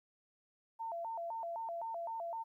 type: tone with vibrato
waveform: sine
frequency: 784 Hz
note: G5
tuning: in tune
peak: -38 dBFS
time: 0.79-2.44 s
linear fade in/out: 20 ms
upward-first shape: square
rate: 3.9 Hz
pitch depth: 250 cents each way
effects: 13-bit